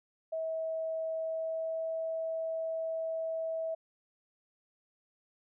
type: tone with pitch glide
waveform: sine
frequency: 645 to 649.1 Hz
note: E5 to E5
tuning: -38 to -27 cents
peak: -32 dBFS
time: 0.32-3.75 s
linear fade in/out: 10 ms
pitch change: +11 cents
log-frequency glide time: 1.16-1.9 s
effects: none